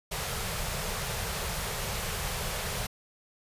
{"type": "band-stop noise", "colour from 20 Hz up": "pink", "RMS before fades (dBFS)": -33, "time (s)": [0.11, 2.87], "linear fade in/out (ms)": 10, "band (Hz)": [200, 400], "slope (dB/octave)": 48, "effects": ["resampled to 32000 Hz"]}